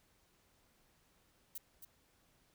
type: noise with echo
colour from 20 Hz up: violet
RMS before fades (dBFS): -44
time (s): 1.55-1.58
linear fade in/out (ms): 5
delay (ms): 270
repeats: 1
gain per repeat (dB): -8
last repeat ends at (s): 1.85
effects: pink hiss -72 dBFS RMS until 2.54 s